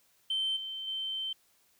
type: tone with level steps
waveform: sine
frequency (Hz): 3102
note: G7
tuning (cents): -19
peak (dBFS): -27 / -36 / -32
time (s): 0.3-1.33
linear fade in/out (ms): 5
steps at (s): 0.56 / 0.87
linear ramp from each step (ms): 10
effects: tanh soft clip ceiling -25 dBFS + white hiss -68 dBFS RMS until 1.79 s